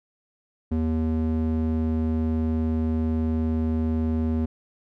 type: tone with band-pass filter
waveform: square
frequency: 79.4 Hz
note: D#2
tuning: 36 cents sharp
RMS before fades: -24 dBFS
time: 0.71-4.46 s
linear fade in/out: 10 ms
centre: 200 Hz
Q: 1.6
effects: none